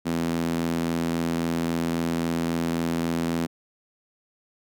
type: tone with high-pass filter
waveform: sawtooth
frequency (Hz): 83.7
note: E2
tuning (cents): +27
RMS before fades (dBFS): -26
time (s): 0.05-3.47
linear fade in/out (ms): 20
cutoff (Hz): 220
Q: 2.8
effects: none